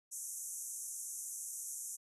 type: band-pass noise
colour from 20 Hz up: pink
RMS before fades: -44 dBFS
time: 0.11-1.97 s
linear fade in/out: 20 ms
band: 6000 to 12000 Hz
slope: 96 dB/octave
effects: none